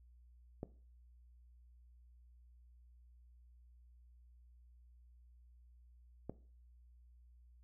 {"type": "clicks", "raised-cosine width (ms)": 2, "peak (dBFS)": -28, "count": 2, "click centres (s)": [0.631, 6.296], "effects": ["noise-tail reverb RT60 0.4 s tail -17 dB re dry", "added 60 Hz sine -60 dBFS peak until 7.63 s"]}